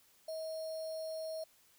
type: tone with sample-and-hold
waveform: sine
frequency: 638 Hz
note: D#5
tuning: 43 cents sharp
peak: -38 dBFS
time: 0.28-1.44 s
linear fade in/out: 5 ms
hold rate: 4900 Hz
effects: white hiss -67 dBFS RMS until 1.78 s